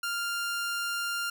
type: tone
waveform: sawtooth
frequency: 1396.9 Hz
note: F6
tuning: in tune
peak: -26 dBFS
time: 0.03-1.3 s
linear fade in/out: 5 ms
effects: none